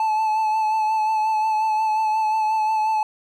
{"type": "tone with vibrato", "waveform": "triangle", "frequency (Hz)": 869, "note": "A5", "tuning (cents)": -22, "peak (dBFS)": -16, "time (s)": [0, 3.03], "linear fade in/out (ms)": 2, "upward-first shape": "sine", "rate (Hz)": 5.6, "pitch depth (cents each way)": 26, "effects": []}